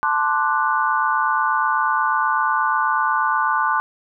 sine chord, D dominant seventh, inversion second, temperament equal, 880 / 1046.5 / 1174.7 / 1480 Hz, A5 / C6 / D6 / F#6, 0 / 0 / 0 / 0 cents, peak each -22 dBFS, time 0.03-3.8 s, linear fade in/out 0 ms, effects none

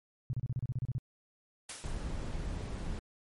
sine tone bursts, 125.4 Hz, B2, 27 cents sharp, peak -30 dBFS, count 11, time 0.3-0.982 s, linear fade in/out 0 ms, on 32 ms, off 33 ms
white noise with exponential decay, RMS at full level -40 dBFS, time 1.69-2.29 s, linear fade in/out 5 ms, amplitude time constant 130 ms
brown noise, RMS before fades -37 dBFS, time 1.84-2.99 s, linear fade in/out 0 ms
clicks, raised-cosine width 5 ms, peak -34 dBFS, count 4, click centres 2.02 / 2.698 / 2.866 / 2.902 s
effects MP3 48 kbps

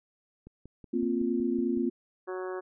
click train, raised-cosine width 3 ms, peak -34 dBFS, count 8, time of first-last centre 0.47-1.774 s, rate 5.37 Hz
sine chord, Bb suspended second, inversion none, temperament equal, 233.1 / 261.6 / 349.2 Hz, Bb3 / C4 / F4, 0 / 0 / 0 cents, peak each -30 dBFS, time 0.93-1.9 s, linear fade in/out 10 ms
harmonic tone, 185 Hz, F#3, in tune, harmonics 2 / 3 / 4 / 5 / 6 / 7 / 8 / 9, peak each -34 / -42 / -45 / -48 / -44 / -50 / -49 / -49 dBFS, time 2.27-2.61 s, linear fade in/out 20 ms
effects none

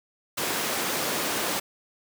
pink high-pass noise, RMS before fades -28 dBFS, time 0.37-1.6 s, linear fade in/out 10 ms, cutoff 270 Hz, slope 12 dB/octave, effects none

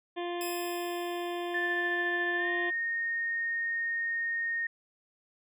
harmonic tone, 349.2 Hz, F4, in tune, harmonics 1 / 2 / 3 / 5 / 6 / 7 / 8 / 9 / 10, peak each -34 / -38 / -43 / -45 / -52 / -50 / -54 / -49 / -50 dBFS, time 0.16-2.71 s, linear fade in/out 20 ms
5% pulse tone with exponential decay, 2542 Hz, D#7, 36 cents sharp, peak -27 dBFS, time 0.41-2.48 s, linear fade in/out 1 ms, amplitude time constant 450 ms
sine tone with pitch glide, 1760 to 1848.6 Hz, A6 to A#6, 0 to -15 cents, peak -29 dBFS, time 1.54-4.67 s, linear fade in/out 5 ms, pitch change +85 cents, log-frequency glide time 2.36-2.5 s
effects none

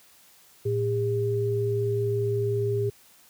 sine tone pair together, 113.2 / 404.1 Hz, A2 / G#4, +50 / -47 cents, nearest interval octave + minor seventh, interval 2203 cents, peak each -26 / -25 dBFS, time 0.65-2.9 s, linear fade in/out 10 ms, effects white hiss -56 dBFS RMS until 3.29 s + high-pass 60 Hz 12 dB/octave

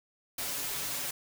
white noise with comb filter, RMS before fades -35 dBFS, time 0.38-1.11 s, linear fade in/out 5 ms, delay 7 ms, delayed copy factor +0.65, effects none

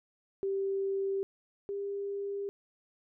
sine tone pair in turn, 390.7 / 400.1 Hz, G4 / G4, -6 / +35 cents, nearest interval unison, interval 41 cents, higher second, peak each -29 / -33 dBFS, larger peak first, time 0.43-1.23 / 1.69-2.49 s, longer neither, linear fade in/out 0 ms, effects none

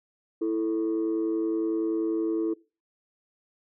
sine tone pair together, 329.6 / 440.2 Hz, E4 / A4, 0 / +1 cents, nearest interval perfect fourth, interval 501 cents, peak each -24 / -28 dBFS, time 0.41-2.54 s, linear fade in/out 10 ms, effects noise-tail reverb RT60 0.3 s tail -21 dB re dry + tanh soft clip ceiling -20 dBFS

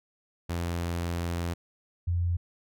sawtooth / sine tone pair in turn, 85.7 / 87 Hz, F2 / F2, -32 / -6 cents, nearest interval unison, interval 26 cents, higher second, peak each -25 / -24 dBFS, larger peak second, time 0.49-1.54 / 2.07-2.37 s, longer first, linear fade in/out 10 ms, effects none

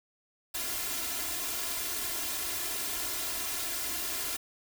white noise with comb filter, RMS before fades -34 dBFS, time 0.54-4.37 s, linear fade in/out 10 ms, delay 2.9 ms, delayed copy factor +1, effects none

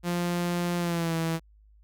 sawtooth tone with pitch glide, 174.6 to 163.85 Hz, F3 to E3, 0 to -10 cents, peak -22 dBFS, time 0.03-1.4 s, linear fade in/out 50 ms, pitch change -110 cents, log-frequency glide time 0.78-1.15 s, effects added 52 Hz sine -54 dBFS peak until 1.83 s

